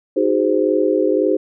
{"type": "chord", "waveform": "sine", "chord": "Ab dominant seventh", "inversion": "second", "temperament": "just", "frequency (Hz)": [311.5, 373.8, 415.3, 519.1], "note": ["Eb4", "Gb4", "Ab4", "C5"], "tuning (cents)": [2, 18, 0, -14], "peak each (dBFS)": -19, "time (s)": [0.16, 1.37], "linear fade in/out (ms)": 10, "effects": []}